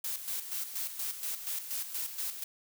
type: noise with tremolo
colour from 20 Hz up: blue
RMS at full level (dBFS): -35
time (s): 0.04-2.44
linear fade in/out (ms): 5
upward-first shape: square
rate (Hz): 4.2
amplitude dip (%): 60
effects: none